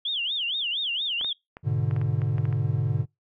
sine tone with vibrato, 3201 Hz, G7, 36 cents sharp, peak -25 dBFS, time 0.05-1.33 s, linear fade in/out 5 ms, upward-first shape sine, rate 4.3 Hz, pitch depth 260 cents each way
clicks, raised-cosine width 0.5 ms, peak -25 dBFS, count 10, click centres 1.212 / 1.246 / 1.569 / 1.911 / 1.964 / 2.015 / 2.218 / 2.382 / 2.454 / 2.527 s
triangle chord, G# diminished, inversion none, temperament equal, 103.83 / 123.47 / 146.83 Hz, G#2 / B2 / D3, 0 / 0 / 0 cents, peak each -25 dBFS, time 1.63-3.06 s, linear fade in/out 50 ms
effects noise-tail reverb RT60 0.2 s tail -26 dB re dry

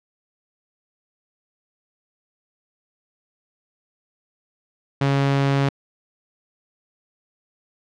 sawtooth tone, 138.59 Hz, C#3, in tune, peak -13 dBFS, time 5.01-5.69 s, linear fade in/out 5 ms, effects low-pass 4000 Hz 12 dB/octave

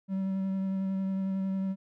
triangle tone with vibrato, 191.9 Hz, G3, 37 cents flat, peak -26 dBFS, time 0.08-1.76 s, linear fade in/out 50 ms, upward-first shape sine, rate 11 Hz, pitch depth 13 cents each way, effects none

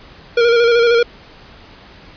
square tone with vibrato, 470 Hz, A#4, 14 cents sharp, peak -10 dBFS, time 0.37-1.03 s, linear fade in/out 5 ms, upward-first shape square, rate 13 Hz, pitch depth 29 cents each way, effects pink hiss -41 dBFS RMS until 2.16 s + resampled to 11025 Hz

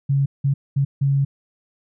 sine tone bursts at uneven times, 138.6 Hz, C#3, in tune, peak -15 dBFS, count 4, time 0.09-0.26 / 0.44-0.54 / 0.76-0.85 / 1.01-1.25 s, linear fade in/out 10 ms, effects none

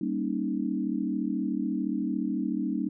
sine chord, Eb dominant seventh, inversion first, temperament equal, 196 / 233.1 / 277.2 / 311.1 Hz, G3 / Bb3 / Db4 / Eb4, 0 / 0 / 0 / 0 cents, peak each -32 dBFS, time 0.01-2.89 s, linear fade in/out 5 ms, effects none

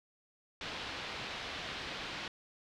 white low-pass noise, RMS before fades -42 dBFS, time 0.61-2.28 s, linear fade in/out 2 ms, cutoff 4000 Hz, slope 24 dB/octave, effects none

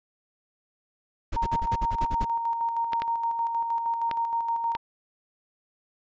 brown noise bursts, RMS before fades -28 dBFS, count 10, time 1.32-2.251 s, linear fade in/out 10 ms, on 49 ms, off 49 ms
sine tone with tremolo, 926 Hz, A#5, 12 cents flat, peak -23 dBFS, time 1.36-4.77 s, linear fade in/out 10 ms, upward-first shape square, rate 6.4 Hz, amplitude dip 40%
clicks, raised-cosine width 0.3 ms, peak -15 dBFS, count 4, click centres 2.933 / 3.02 / 4.113 / 4.751 s
effects resampled to 16000 Hz

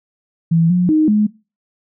sine tone with pitch steps, 165.4 / 179 / 310.4 / 210.8 Hz, E3 / F3 / D#4 / G#3, +6 / +43 / -4 / +26 cents, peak -10 dBFS, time 0.51-1.27 s, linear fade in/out 10 ms, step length 190 ms, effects noise-tail reverb RT60 0.3 s tail -21 dB re dry

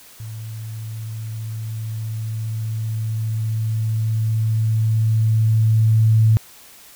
sine tone with level ramp, 110.6 Hz, A2, 9 cents sharp, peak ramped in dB -29 to -10 dBFS, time 0.2-6.37 s, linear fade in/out 0 ms, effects white hiss -45 dBFS RMS until 6.95 s

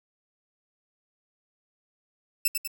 5% pulse tone with echo, 2637 Hz, E7, in tune, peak -11 dBFS, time 2.45-2.48 s, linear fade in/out 5 ms, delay 98 ms, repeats 2, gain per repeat -5 dB, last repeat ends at 2.676 s, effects none

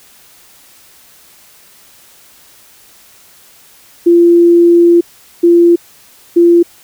sine tone bursts at uneven times, 343.3 Hz, F4, 30 cents flat, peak -3 dBFS, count 3, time 4.06-5.01 / 5.43-5.76 / 6.36-6.63 s, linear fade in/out 10 ms, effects white hiss -43 dBFS RMS until 6.83 s

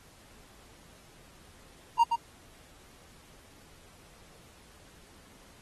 triangle tone with echo, 932.3 Hz, A#5, in tune, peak -16 dBFS, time 1.99-2.04 s, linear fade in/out 10 ms, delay 120 ms, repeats 1, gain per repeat -6 dB, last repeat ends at 2.16 s, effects pink hiss -57 dBFS RMS until 5.61 s + AAC 32 kbps

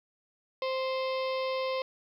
harmonic tone, 523.3 Hz, C5, in tune, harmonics 1 / 2 / 4 / 5 / 6 / 7 / 8 / 9 / 10, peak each -30 / -36 / -42 / -44 / -46 / -47 / -48 / -49 / -50 dBFS, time 0.62-1.82 s, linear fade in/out 2 ms, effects 11-bit

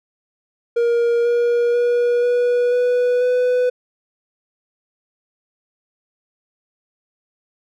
triangle tone with pitch steps, 471.3 / 476.5 / 481.8 / 487.1 / 492.5 / 497.9 Hz, A#4 / A#4 / B4 / B4 / B4 / B4, +19 / +38 / -43 / -24 / -5 / +14 cents, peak -12 dBFS, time 0.76-3.7 s, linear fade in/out 10 ms, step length 490 ms, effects none

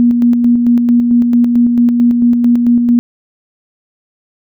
sine tone with tremolo, 239.4 Hz, A#3, 46 cents sharp, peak -5 dBFS, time 0-2.99 s, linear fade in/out 0 ms, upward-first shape square, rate 4.5 Hz, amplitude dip 35%, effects none

